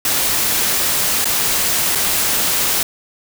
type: noise with dropouts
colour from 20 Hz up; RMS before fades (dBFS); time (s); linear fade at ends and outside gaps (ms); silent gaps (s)
white; -17; 0.05-2.83; 2; 1.245-1.254 / 1.951-1.955
effects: none